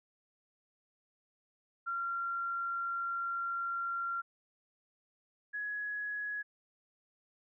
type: tone pair in turn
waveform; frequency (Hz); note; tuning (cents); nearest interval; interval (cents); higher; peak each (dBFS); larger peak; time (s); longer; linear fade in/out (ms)
sine; 1377 / 1678.4; F6 / G#6; -25 / +18; minor third; 343; second; -33 / -35; first; 1.86-4.22 / 5.53-6.43; first; 20
effects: none